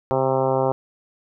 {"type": "harmonic tone with a mistuned harmonic", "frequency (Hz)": 132.3, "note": "C3", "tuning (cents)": 20, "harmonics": [1, 2, 3, 4, 5, 6, 7, 8, 9, 10], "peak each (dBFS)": [-27, -30, -24, -22, -27, -26, -28, -33, -36, -38], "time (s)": [0.11, 0.72], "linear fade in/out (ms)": 0, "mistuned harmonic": 1, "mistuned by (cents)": 19, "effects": []}